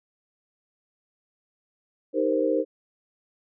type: chord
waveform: sine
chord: C minor seventh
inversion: first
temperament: equal with one note detuned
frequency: 311.1 / 394 / 466.2 / 523.3 Hz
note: Eb4 / G4 / Bb4 / C5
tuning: 0 / +9 / 0 / 0 cents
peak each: -26 / -29 / -26 / -25 dBFS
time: 2.13-2.65 s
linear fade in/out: 50 ms
effects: none